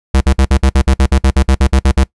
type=tone bursts; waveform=square; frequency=66.6 Hz; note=C2; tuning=31 cents sharp; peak=-7 dBFS; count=16; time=0.14-2.038 s; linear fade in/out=5 ms; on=68 ms; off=54 ms; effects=noise-tail reverb RT60 0.1 s tail -22 dB re dry + resampled to 24000 Hz

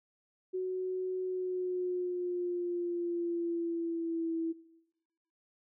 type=tone with pitch glide; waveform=sine; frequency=370.7 to 328.4 Hz; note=F#4 to E4; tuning=+3 to -6 cents; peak=-31 dBFS; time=0.53-4.53 s; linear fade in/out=20 ms; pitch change=-209 cents; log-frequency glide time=1.23-4.35 s; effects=noise-tail reverb RT60 1.0 s tail -20 dB re dry

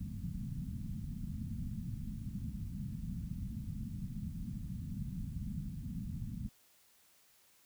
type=low-pass noise; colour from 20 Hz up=white; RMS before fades=-41 dBFS; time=0-6.49 s; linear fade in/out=10 ms; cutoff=220 Hz; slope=48 dB/octave; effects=white hiss -67 dBFS RMS until 7.65 s

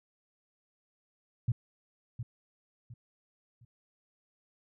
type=tone with echo; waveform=sine; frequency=118.6 Hz; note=A#2; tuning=30 cents sharp; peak=-24 dBFS; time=1.48-1.52 s; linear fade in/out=5 ms; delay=710 ms; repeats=3; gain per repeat=-10 dB; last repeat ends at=3.65 s; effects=none

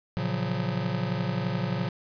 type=chord; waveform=square; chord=Gb major seventh; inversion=first; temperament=just; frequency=115.62 / 138.75 / 173.43 / 185 Hz; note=Bb2 / Db3 / F3 / Gb3; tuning=-14 / +2 / -12 / 0 cents; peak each=-33 dBFS; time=0.17-1.89 s; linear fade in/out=0 ms; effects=resampled to 11025 Hz + 10-bit

